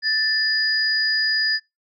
sine tone pair together, 1760 / 4921 Hz, A6 / D#8, 0 / -20 cents, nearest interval octave + tritone, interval 1780 cents, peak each -20 / -20 dBFS, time 0.02-1.6 s, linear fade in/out 50 ms, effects noise-tail reverb RT60 0.2 s tail -24 dB re dry + MP3 64 kbps

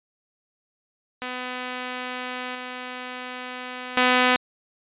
5% pulse tone with level steps, 251.3 Hz, B3, 30 cents sharp, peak -18 / -21 / -5 dBFS, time 1.22-4.36 s, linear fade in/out 0 ms, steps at 2.55 / 3.97 s, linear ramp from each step 2 ms, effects resampled to 8000 Hz

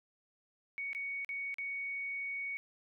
sine tone with dropouts, 2232 Hz, C#7, 11 cents sharp, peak -36 dBFS, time 0.78-2.57 s, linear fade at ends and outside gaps 0 ms, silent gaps 0.931-0.949 / 1.247-1.291 / 1.542-1.584 s, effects none

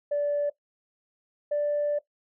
sine tone pair in turn, 581 / 586.7 Hz, D5 / D5, -19 / -2 cents, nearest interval unison, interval 17 cents, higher second, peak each -22 dBFS, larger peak neither, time 0.11-0.5 / 1.51-1.99 s, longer second, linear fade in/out 10 ms, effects noise-tail reverb RT60 0.1 s tail -17 dB re dry + tanh soft clip ceiling -20 dBFS

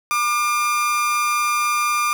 30% pulse tone with amplitude modulation, 1198 Hz, D6, 34 cents sharp, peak -13 dBFS, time 0.11-2.13 s, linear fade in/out 0 ms, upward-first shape sine, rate 240 Hz, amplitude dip 40%, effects 9-bit

